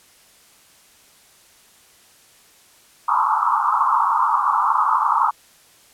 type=band-pass noise; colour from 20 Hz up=pink; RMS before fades=-18 dBFS; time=3.08-5.31 s; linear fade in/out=10 ms; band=860 to 1300 Hz; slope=96 dB/octave; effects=white hiss -52 dBFS RMS until 5.93 s + low-pass 12000 Hz 12 dB/octave